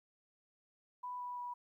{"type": "tone with pitch steps", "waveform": "sine", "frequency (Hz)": [990, 983.2, 976.4], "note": ["B5", "B5", "B5"], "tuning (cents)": [4, -8, -20], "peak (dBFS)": -40, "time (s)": [1.03, 1.54], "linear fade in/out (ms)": 10, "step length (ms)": 170, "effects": ["13-bit"]}